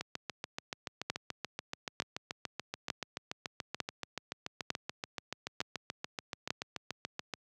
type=two click trains; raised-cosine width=0.2 ms; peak=-19 / -14 dBFS; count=52 / 7; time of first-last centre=0.01-7.338 / 1.1-6.505 s; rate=6.96 / 1.11 Hz; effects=high-pass 100 Hz 12 dB/octave